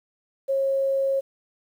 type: tone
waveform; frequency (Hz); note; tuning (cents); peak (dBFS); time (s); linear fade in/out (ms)
sine; 543; C#5; -36; -20; 0.48-1.21; 20
effects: 9-bit